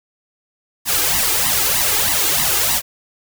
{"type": "noise with flanger", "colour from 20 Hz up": "white", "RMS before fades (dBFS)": -17, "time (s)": [0.85, 2.82], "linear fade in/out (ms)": 50, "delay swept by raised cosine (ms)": [1, 2.5], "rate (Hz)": 3.2, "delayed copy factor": 0.85, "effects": []}